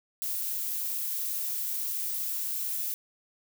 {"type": "noise", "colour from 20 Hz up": "violet", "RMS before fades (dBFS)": -32, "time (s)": [0.22, 2.94], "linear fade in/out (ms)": 0, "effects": []}